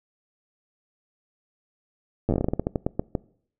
slowing click train, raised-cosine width 2 ms, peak -10 dBFS, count 17, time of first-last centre 2.29-3.152 s, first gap 9 ms, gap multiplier 1.21, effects noise-tail reverb RT60 0.6 s tail -23 dB re dry

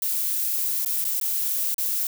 violet noise with dropouts, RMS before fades -25 dBFS, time 0.02-2.07 s, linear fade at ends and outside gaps 2 ms, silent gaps 0.849-0.859 / 1.043-1.05 / 1.2-1.212 / 1.744-1.781 s, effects none

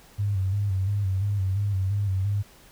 sine tone with vibrato, 98.3 Hz, G2, 5 cents sharp, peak -22 dBFS, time 0.18-2.43 s, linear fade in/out 20 ms, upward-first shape square, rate 2.9 Hz, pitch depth 60 cents each way, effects pink hiss -53 dBFS RMS until 2.71 s

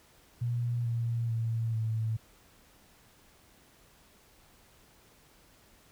sine tone with pitch steps, 119.7 / 116.83 / 114.03 / 111.3 Hz, A#2 / A#2 / A#2 / A2, +46 / +4 / -38 / +20 cents, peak -28 dBFS, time 0.41-2.17 s, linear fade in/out 10 ms, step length 440 ms, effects pink hiss -61 dBFS RMS until 5.91 s

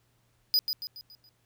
square tone with echo, 4957 Hz, D#8, 7 cents flat, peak -21 dBFS, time 0.54-0.59 s, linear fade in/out 0 ms, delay 140 ms, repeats 5, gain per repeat -7 dB, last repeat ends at 1.29 s, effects added 118 Hz sine -70 dBFS peak until 1.45 s + pink hiss -71 dBFS RMS until 1.45 s

